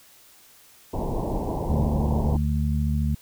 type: low-pass noise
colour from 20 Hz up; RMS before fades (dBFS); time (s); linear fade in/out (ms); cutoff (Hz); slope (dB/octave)
pink; -27; 0.93-2.37; 10; 1000; 96
type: harmonic tone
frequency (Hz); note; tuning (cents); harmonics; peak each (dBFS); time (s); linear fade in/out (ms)
73.7; D2; +7; 1 / 2 / 3; -23 / -26 / -28; 1.69-3.15; 5
effects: white hiss -53 dBFS RMS until 3.21 s